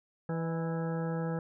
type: harmonic tone with a mistuned harmonic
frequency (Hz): 164.81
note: E3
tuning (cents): 0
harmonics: 1 / 2 / 3 / 4 / 5 / 6 / 8 / 9 / 10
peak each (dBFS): -32 / -42 / -37 / -48 / -44 / -51 / -47 / -56 / -49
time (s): 0.29-1.39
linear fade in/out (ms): 2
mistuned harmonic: 4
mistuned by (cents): -75
effects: none